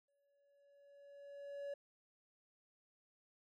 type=tone with exponential growth; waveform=triangle; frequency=566 Hz; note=C#5; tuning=36 cents sharp; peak=-39 dBFS; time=0.08-1.74 s; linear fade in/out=5 ms; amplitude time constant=360 ms; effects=none